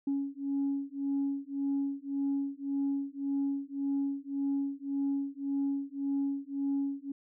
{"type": "beating tone pair", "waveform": "sine", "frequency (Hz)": [277.2, 279], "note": ["C#4", "C#4"], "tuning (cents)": [0, 11], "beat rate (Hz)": 1.8, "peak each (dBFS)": [-32, -32], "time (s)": [0.07, 7.12], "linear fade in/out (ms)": 5, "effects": ["tanh soft clip ceiling -24 dBFS"]}